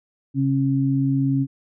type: tone pair together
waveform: sine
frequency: 135.95 / 272.5 Hz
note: C#3 / C#4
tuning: -33 / -29 cents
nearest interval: octave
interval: 1204 cents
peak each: -20 dBFS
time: 0.34-1.47 s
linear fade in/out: 50 ms
effects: none